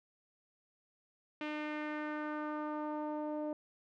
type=tone with low-pass filter sweep; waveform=sawtooth; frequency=302 Hz; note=D4; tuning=48 cents sharp; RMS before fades=-39 dBFS; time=1.41-3.53 s; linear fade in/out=2 ms; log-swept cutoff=2700 to 660 Hz; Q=2.2; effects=none